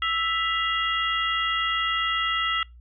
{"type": "harmonic tone with a mistuned harmonic", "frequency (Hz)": 659.3, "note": "E5", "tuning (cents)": 0, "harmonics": [2, 3, 4, 5], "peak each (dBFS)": [-26, -28, -29, -30], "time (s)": [0.02, 2.63], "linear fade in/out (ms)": 2, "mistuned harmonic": 4, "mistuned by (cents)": 110, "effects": ["noise-tail reverb RT60 0.2 s tail -25 dB re dry", "added 60 Hz sine -45 dBFS peak until 2.8 s"]}